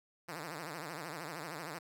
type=tone with vibrato; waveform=5% pulse; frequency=160 Hz; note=D#3; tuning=49 cents sharp; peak=-30 dBFS; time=0.28-1.79 s; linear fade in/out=10 ms; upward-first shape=triangle; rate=13 Hz; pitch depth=220 cents each way; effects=none